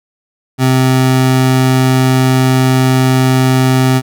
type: tone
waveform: 25% pulse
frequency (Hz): 130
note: C3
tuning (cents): -11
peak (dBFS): -4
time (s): 0.58-4.02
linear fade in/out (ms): 50
effects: none